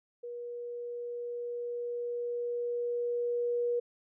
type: tone with level ramp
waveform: sine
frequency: 480 Hz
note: B4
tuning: 49 cents flat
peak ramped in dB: -38 to -27 dBFS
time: 0.23-3.8 s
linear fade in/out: 10 ms
effects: none